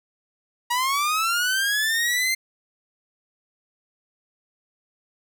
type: linear sweep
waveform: sawtooth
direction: up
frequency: 951 to 2100 Hz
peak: -17 dBFS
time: 0.7-2.35 s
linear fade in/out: 10 ms
effects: none